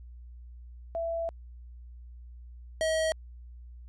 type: tone pair in turn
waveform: sine / square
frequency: 666 / 637.8 Hz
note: E5 / D#5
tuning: +18 / +43 cents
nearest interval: minor second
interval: 75 cents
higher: first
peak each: -29 / -26 dBFS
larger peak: second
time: 0.95-1.29 / 2.81-3.12 s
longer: first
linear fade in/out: 0 ms
effects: added 60 Hz sine -44 dBFS peak until 3.88 s + resampled to 24000 Hz